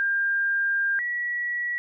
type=tone pair in turn; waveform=sine; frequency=1600 / 1931.4 Hz; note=G6 / B6; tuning=+35 / -39 cents; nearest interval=minor third; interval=326 cents; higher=second; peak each=-21 / -25 dBFS; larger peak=first; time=0-0.99 / 0.99-1.78 s; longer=first; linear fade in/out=0 ms; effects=none